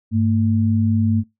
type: tone pair together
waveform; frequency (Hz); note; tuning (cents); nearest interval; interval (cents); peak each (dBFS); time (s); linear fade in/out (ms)
sine; 100.18 / 224.9; G2 / A3; +38 / +38; octave + major second; 1400; -17; 0.11-1.24; 50
effects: noise-tail reverb RT60 0.2 s tail -25 dB re dry